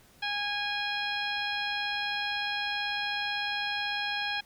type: harmonic tone with a mistuned harmonic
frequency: 822 Hz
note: G#5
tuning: 18 cents flat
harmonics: 1 / 2 / 3 / 4 / 5 / 6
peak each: -36 / -34 / -36 / -36 / -39 / -43 dBFS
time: 0.22-4.41 s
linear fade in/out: 10 ms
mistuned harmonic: 6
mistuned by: +80 cents
effects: pink hiss -59 dBFS RMS until 4.45 s